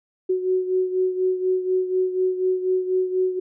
sine beating tone pair, 370 / 374.1 Hz, F#4 / F#4, 0 / +19 cents, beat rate 4.1 Hz, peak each -20 / -26 dBFS, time 0.29-3.4 s, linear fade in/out 10 ms, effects none

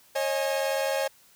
45% pulse tone cluster, 544 / 623 / 833 Hz, C#5 / D#5 / G#5, -33 / +2 / +5 cents, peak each -27 / -31 / -33 dBFS, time 0.15-1.08 s, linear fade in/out 10 ms, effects white hiss -58 dBFS RMS until 1.35 s

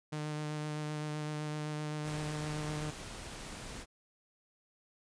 sawtooth tone with vibrato, 151.4 Hz, D#3, 47 cents flat, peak -32 dBFS, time 0.12-2.91 s, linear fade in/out 10 ms, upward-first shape sine, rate 7.8 Hz, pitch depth 14 cents each way
pink noise, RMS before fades -45 dBFS, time 2.03-3.86 s, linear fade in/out 50 ms
effects resampled to 22050 Hz

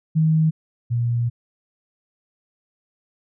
sine tone pair in turn, 158.3 / 118.83 Hz, D#3 / A#2, +30 / +34 cents, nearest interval perfect fourth, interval 496 cents, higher first, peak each -14 / -18 dBFS, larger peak first, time 0.15-0.51 / 0.9-1.3 s, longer second, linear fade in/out 20 ms, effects none

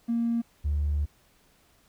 triangle tone pair in turn, 233.1 / 73.42 Hz, A#3 / D2, 0 / 0 cents, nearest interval octave + minor sixth, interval 2000 cents, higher first, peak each -20 dBFS, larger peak neither, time 0.08-0.42 / 0.64-1.06 s, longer second, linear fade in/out 20 ms, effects tanh soft clip ceiling -21 dBFS + pink hiss -63 dBFS RMS until 1.88 s

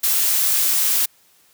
blue noise, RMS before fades -18 dBFS, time 0.03-1.06 s, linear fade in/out 10 ms, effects white hiss -56 dBFS RMS until 1.53 s + high-pass 80 Hz 12 dB/octave

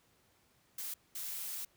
blue noise bursts at uneven times, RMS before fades -41 dBFS, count 2, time 0.78-0.94 / 1.15-1.65 s, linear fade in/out 5 ms, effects pink hiss -70 dBFS RMS until 1.76 s + high-pass 60 Hz 12 dB/octave

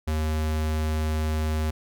square tone, 77.78 Hz, D#2, in tune, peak -24 dBFS, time 0.07-1.71 s, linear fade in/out 10 ms, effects none

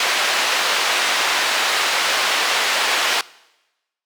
white band-pass noise, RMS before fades -19 dBFS, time 0-3.21 s, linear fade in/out 2 ms, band 580 to 3500 Hz, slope 12 dB/octave, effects noise-tail reverb RT60 1.0 s tail -22 dB re dry

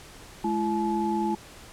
sine tone cluster, 213.1 / 337.5 / 858 Hz, G#3 / E4 / A5, +45 / +41 / -44 cents, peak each -28 dBFS, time 0.44-1.35 s, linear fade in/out 5 ms, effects pink hiss -47 dBFS RMS until 1.72 s + low-pass 11000 Hz 12 dB/octave

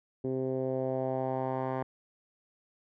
10% pulse tone with low-pass filter sweep, 130.81 Hz, C3, in tune, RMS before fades -32 dBFS, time 0.24-1.83 s, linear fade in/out 5 ms, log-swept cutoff 370 to 1200 Hz, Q 2.3, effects none

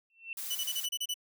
sine tone with exponential growth, 2695 Hz, E7, 38 cents sharp, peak -33 dBFS, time 0.1-0.33 s, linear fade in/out 1 ms, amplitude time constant 49 ms
blue noise, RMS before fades -39 dBFS, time 0.37-0.86 s, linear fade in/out 5 ms
sawtooth tone bursts, 2973 Hz, F#7, 8 cents sharp, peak -28 dBFS, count 8, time 0.5-1.142 s, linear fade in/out 10 ms, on 54 ms, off 30 ms
effects none

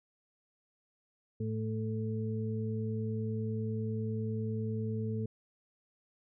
harmonic tone, 110 Hz, A2, in tune, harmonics 1 / 2 / 4, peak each -34 / -37 / -40 dBFS, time 1.4-5.26 s, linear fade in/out 5 ms, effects none

